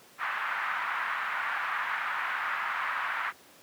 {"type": "band-pass noise", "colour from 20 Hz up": "white", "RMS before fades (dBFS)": -32, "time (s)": [0.18, 3.33], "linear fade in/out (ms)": 50, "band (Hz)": [1000, 1800], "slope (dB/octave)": 24, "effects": ["pink hiss -55 dBFS RMS until 3.62 s", "high-pass 200 Hz 12 dB/octave"]}